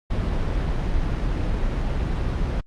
brown noise, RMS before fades -23 dBFS, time 0.1-2.61 s, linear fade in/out 10 ms, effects low-pass 5000 Hz 12 dB/octave + Opus 48 kbps

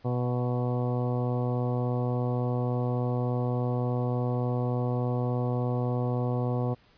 harmonic tone with a mistuned harmonic, 123.47 Hz, B2, in tune, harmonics 1 / 2 / 3 / 4 / 5 / 6 / 7 / 8 / 9, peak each -27 / -33 / -37 / -34 / -40 / -39 / -44 / -46 / -45 dBFS, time 0.04-6.75 s, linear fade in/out 20 ms, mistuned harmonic 6, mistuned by -15 cents, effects pink hiss -61 dBFS RMS until 6.97 s + resampled to 11025 Hz

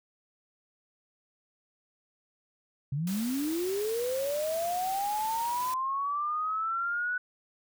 sine linear sweep, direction up, 130.81 to 1489 Hz, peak -28 dBFS, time 2.92-7.18 s, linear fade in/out 5 ms
white noise, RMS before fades -41 dBFS, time 3.07-5.74 s, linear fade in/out 2 ms
effects none

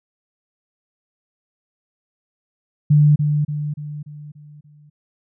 sine tone with echo, 148.5 Hz, D3, 20 cents sharp, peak -9 dBFS, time 2.9-3.16 s, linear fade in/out 10 ms, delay 290 ms, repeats 6, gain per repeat -6 dB, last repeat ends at 4.9 s, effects none

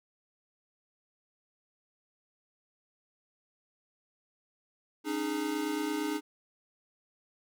square chord, C# suspended second, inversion none, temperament equal with one note detuned, 277.2 / 305.8 / 415.3 Hz, C#4 / D#4 / G#4, 0 / -30 / 0 cents, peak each -39 / -33 / -38 dBFS, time 5.04-6.21 s, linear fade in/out 50 ms, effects none

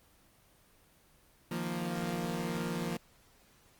sawtooth chord, Eb suspended second, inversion none, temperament equal, 155.56 / 174.61 / 233.1 Hz, Eb3 / F3 / Bb3, 0 / 0 / 0 cents, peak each -37 / -32 / -34 dBFS, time 1.51-2.97 s, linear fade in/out 5 ms, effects pink hiss -64 dBFS RMS until 3.79 s + Opus 24 kbps

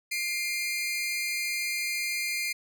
sawtooth tone pair together, 2106 / 2400 Hz, C7 / D7, +11 / +37 cents, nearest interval major second, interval 226 cents, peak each -28 dBFS, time 0.11-2.53 s, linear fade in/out 10 ms, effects none

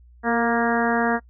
harmonic tone with a mistuned harmonic, 234.3 Hz, A#3, 9 cents sharp, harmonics 1 / 2 / 3 / 4 / 5 / 6 / 7 / 8, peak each -23 / -25 / -25 / -28 / -30 / -30 / -27 / -32 dBFS, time 0.23-1.2 s, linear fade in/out 50 ms, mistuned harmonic 2, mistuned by -23 cents, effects noise-tail reverb RT60 0.1 s tail -23 dB re dry + added 60 Hz sine -47 dBFS peak until 1.29 s

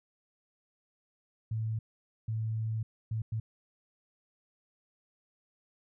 sine tone bursts at uneven times, 110.8 Hz, A2, 13 cents sharp, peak -30 dBFS, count 4, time 1.51-1.79 / 2.28-2.83 / 3.11-3.22 / 3.32-3.4 s, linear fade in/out 5 ms, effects none

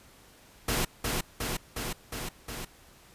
pink noise with echo, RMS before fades -28 dBFS, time 0.68-0.85 s, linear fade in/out 5 ms, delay 360 ms, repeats 5, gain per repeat -2 dB, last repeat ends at 2.65 s, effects pink hiss -56 dBFS RMS until 3.14 s + resampled to 32000 Hz

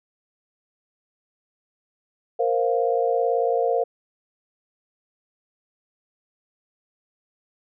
sine chord, Bb suspended second, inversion none, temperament just, 466.2 / 524.4 / 699.2 Hz, Bb4 / C5 / F5, 0 / +4 / +2 cents, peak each -22 / -24 / -24 dBFS, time 2.39-3.84 s, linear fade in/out 10 ms, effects none

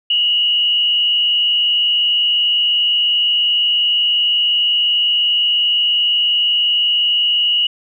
sine tone with frequency modulation, 2900 Hz, F#7, 35 cents flat, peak -12 dBFS, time 0.1-7.67 s, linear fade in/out 5 ms, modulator 77.2 Hz, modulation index 0.87, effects none

